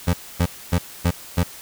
25% pulse tone bursts, 87.3 Hz, F2, in tune, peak -12 dBFS, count 5, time 0.07-1.435 s, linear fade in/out 10 ms, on 65 ms, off 260 ms, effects white hiss -40 dBFS RMS until 1.61 s

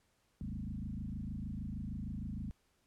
sine tone with frequency modulation, 138.59 Hz, C#3, in tune, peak -38 dBFS, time 0.41-2.51 s, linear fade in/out 0 ms, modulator 26.5 Hz, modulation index 3.7, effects pink hiss -75 dBFS RMS until 2.86 s + low-pass 12000 Hz 12 dB/octave

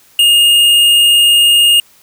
sine tone with tanh clipping, 2839 Hz, F7, 28 cents sharp, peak -7 dBFS, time 0.19-1.8 s, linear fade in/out 2 ms, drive 13 dB, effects white hiss -47 dBFS RMS until 2.02 s

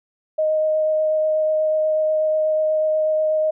sine tone with vibrato, 622 Hz, D#5, 1 cent flat, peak -16 dBFS, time 0.38-3.51 s, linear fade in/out 10 ms, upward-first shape sine, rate 8.2 Hz, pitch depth 8 cents each way, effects none

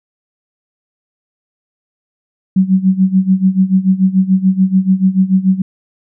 sine tone with tremolo, 188.9 Hz, F#3, 36 cents sharp, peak -5 dBFS, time 2.56-5.62 s, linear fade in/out 5 ms, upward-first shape sine, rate 6.9 Hz, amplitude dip 85%, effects none

